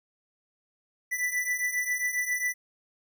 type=beating tone pair; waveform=square; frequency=1975.5 / 1982.9 Hz; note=B6 / B6; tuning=0 / +6 cents; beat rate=7.4 Hz; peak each=-33 / -29 dBFS; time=1.11-2.54 s; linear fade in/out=20 ms; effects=none